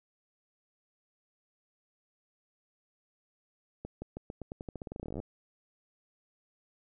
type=accelerating click train; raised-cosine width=2 ms; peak=-26 dBFS; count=25; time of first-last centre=3.85-5.201 s; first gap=170 ms; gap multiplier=0.88; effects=none